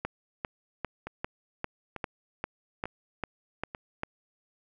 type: two click trains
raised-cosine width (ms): 0.5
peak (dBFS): -16 / -22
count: 11 / 4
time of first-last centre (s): 0.05-4.034 / 1.07-3.749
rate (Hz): 2.51 / 1.12
effects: none